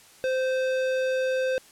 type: tone with tanh clipping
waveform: sine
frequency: 519 Hz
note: C5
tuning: 14 cents flat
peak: -25 dBFS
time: 0.24-1.58 s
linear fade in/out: 0 ms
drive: 16 dB
effects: white hiss -53 dBFS RMS until 1.71 s + low-pass 11000 Hz 12 dB/octave